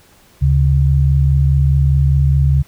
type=tone pair together; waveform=sine; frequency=73.2 / 138.08 Hz; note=D2 / C#3; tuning=-5 / -6 cents; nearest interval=major seventh; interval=1099 cents; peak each=-12 dBFS; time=0.41-2.63 s; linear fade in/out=20 ms; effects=pink hiss -49 dBFS RMS until 2.67 s